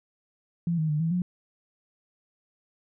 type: tone with pitch steps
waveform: sine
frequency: 169.9 / 157.1 / 150.5 / 163.6 / 178.9 Hz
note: F3 / D#3 / D3 / E3 / F3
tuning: -47 / +17 / +43 / -13 / +42 cents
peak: -23 dBFS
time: 0.67-1.22 s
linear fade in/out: 2 ms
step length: 110 ms
effects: none